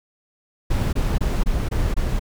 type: noise bursts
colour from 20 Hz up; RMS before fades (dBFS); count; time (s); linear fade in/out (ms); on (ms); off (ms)
brown; -20; 6; 0.7-2.195; 10; 230; 23
effects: none